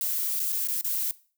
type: noise with dropouts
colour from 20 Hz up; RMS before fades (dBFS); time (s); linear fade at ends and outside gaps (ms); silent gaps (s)
violet; -28; 0.01-1.11; 1; 0.395-0.4 / 0.522-0.526 / 0.674-0.684 / 0.811-0.845
effects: noise-tail reverb RT60 0.4 s tail -19 dB re dry